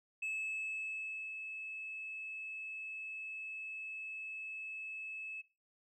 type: tone with ADSR envelope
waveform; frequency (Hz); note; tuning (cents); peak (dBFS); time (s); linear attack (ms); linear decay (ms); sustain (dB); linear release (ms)
sine; 2600; E7; -24; -33; 0.22-5.42; 9; 1100; -8; 16
effects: noise-tail reverb RT60 0.3 s tail -17 dB re dry + tanh soft clip ceiling -35 dBFS